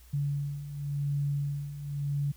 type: beating tone pair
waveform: sine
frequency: 142.2 / 143.12 Hz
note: C#3 / D3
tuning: +45 / -44 cents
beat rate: 0.92 Hz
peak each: -35 / -30 dBFS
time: 0.13-2.32 s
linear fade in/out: 10 ms
effects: added 60 Hz sine -52 dBFS peak until 2.36 s + white hiss -60 dBFS RMS until 2.36 s